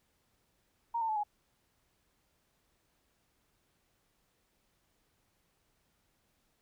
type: tone with pitch steps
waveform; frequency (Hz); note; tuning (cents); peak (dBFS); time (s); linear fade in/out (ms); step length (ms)
sine; 932.3 / 897.9 / 864.9 / 833; A#5 / A5 / A5 / G#5; 0 / +35 / -30 / +5; -30; 0.94-1.236; 10; 74
effects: pink hiss -75 dBFS RMS until 6.61 s